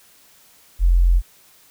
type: tone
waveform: sine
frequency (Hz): 43.65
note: F1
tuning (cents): 0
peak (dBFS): -11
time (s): 0.79-1.22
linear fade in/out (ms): 50
effects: white hiss -52 dBFS RMS until 1.7 s